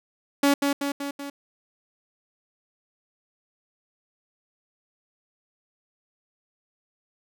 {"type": "tone with echo", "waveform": "sawtooth", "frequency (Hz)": 282.1, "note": "C#4", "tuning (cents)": 30, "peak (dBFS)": -13, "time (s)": [0.43, 0.54], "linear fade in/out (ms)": 5, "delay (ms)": 190, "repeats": 4, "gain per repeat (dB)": -4, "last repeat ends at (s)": 1.3, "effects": []}